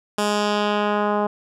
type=tone with low-pass filter sweep; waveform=10% pulse; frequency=207.7 Hz; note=G#3; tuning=in tune; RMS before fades=-21 dBFS; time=0.18-1.27 s; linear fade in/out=5 ms; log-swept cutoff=10000 to 940 Hz; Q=1.1; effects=none